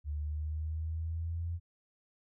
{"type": "linear sweep", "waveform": "sine", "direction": "up", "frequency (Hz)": [73.42, 85.7], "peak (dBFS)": -33, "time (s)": [0.04, 1.6], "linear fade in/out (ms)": 50, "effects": []}